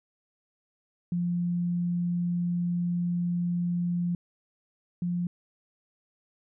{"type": "tone pair in turn", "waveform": "sine", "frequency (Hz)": [174.61, 175.47], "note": ["F3", "F3"], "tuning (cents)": [0, 8], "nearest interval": "unison", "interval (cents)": 8, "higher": "second", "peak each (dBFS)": [-25, -26], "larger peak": "first", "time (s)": [[1.12, 4.15], [5.02, 5.27]], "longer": "first", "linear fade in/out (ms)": 2, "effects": []}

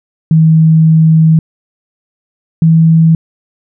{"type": "tone pair in turn", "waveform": "sine", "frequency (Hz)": [159.9, 162.51], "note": ["D#3", "E3"], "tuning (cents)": [48, -24], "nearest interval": "unison", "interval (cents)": 28, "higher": "second", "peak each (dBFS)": -3, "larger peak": "neither", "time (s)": [[0.31, 1.39], [2.62, 3.15]], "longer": "first", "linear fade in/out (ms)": 2, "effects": []}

